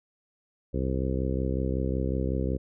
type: harmonic tone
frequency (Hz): 65.41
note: C2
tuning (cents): 0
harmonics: 1 / 2 / 3 / 4 / 5 / 6 / 7 / 8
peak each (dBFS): -29 / -32 / -34 / -35 / -36 / -37 / -37 / -38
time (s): 0.73-2.58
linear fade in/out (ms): 20
effects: none